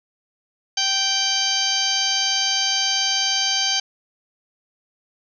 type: harmonic tone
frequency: 781 Hz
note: G5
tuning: 7 cents flat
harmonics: 1 / 2 / 3 / 4 / 5 / 6 / 7 / 8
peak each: -30 / -31 / -31 / -23 / -31 / -23 / -31 / -26 dBFS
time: 0.77-3.8 s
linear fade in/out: 5 ms
effects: none